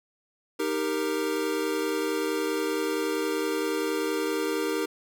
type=chord; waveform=square; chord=Eb major; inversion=none; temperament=equal with one note detuned; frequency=311.1 / 395.6 / 466.2 Hz; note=Eb4 / G4 / Bb4; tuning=0 / +16 / 0 cents; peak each=-31 dBFS; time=0.59-4.86 s; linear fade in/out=10 ms; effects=none